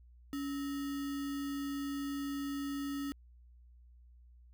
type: tone with sample-and-hold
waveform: sine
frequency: 280.9 Hz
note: C#4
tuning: 23 cents sharp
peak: -35 dBFS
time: 0.33-3.12 s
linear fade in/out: 0 ms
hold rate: 1575 Hz
effects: added 60 Hz sine -56 dBFS peak until 4.53 s